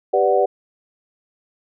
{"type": "chord", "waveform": "sine", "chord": "G major seventh", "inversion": "none", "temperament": "equal", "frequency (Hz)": [392, 493.9, 587.3, 740], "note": ["G4", "B4", "D5", "F#5"], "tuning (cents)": [0, 0, 0, 0], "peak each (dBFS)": -19, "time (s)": [0.13, 0.46], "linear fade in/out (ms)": 10, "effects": []}